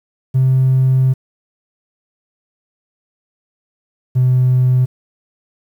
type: tone pair in turn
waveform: triangle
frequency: 130.81 / 127.31 Hz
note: C3 / C3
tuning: 0 / -47 cents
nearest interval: unison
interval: 47 cents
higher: first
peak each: -6 dBFS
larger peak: neither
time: 0.34-1.14 / 4.15-4.86 s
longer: first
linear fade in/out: 20 ms
effects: tanh soft clip ceiling -6 dBFS + 8-bit